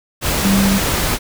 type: tone in noise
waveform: sine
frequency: 196 Hz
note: G3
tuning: in tune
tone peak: -12 dBFS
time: 0.42-0.81 s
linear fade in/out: 50 ms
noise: pink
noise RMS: -18 dBFS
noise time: 0.21-1.19 s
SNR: +3 dB
effects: none